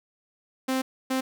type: tone bursts at uneven times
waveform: sawtooth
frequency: 261.6 Hz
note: C4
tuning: in tune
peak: -20 dBFS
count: 2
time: 0.68-0.82 / 1.1-1.21 s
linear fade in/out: 10 ms
effects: none